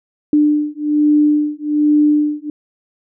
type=beating tone pair; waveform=sine; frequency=297.6 / 298.8 Hz; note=D4 / D4; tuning=+23 / +30 cents; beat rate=1.2 Hz; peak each=-14 dBFS; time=0.33-2.5 s; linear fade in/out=2 ms; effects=none